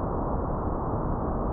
pink low-pass noise, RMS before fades -28 dBFS, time 0-1.52 s, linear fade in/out 0 ms, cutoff 1200 Hz, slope 48 dB/octave, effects none

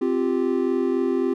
triangle chord, C suspended fourth, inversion none, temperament equal with one note detuned, 261.6 / 348.2 / 392 Hz, C4 / F4 / G4, 0 / -5 / 0 cents, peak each -22 dBFS, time 0.01-1.34 s, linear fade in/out 10 ms, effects none

